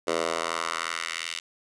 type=tone with high-pass filter sweep; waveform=10% pulse; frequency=82.8 Hz; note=E2; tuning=8 cents sharp; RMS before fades=-30 dBFS; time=0.07-1.4 s; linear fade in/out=10 ms; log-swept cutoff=480 to 2800 Hz; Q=1.5; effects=resampled to 22050 Hz + 8-bit